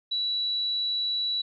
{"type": "tone", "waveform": "sine", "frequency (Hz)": 3931, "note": "B7", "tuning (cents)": -9, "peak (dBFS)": -25, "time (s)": [0.11, 1.42], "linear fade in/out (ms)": 10, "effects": []}